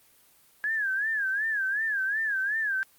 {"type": "tone with vibrato", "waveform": "sine", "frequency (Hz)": 1661.2, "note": "G#6", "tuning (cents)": 0, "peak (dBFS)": -25, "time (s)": [0.64, 2.83], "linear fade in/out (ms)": 0, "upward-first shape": "sine", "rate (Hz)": 2.7, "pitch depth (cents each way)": 140, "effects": ["white hiss -60 dBFS RMS until 2.98 s", "Opus 24 kbps"]}